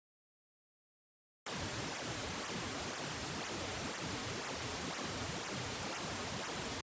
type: noise with flanger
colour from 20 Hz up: pink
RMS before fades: -40 dBFS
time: 1.46-6.81 s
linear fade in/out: 5 ms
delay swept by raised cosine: 0.22 to 6.02 ms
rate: 2 Hz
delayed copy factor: -0.7
effects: high-pass 100 Hz 12 dB/octave + resampled to 16000 Hz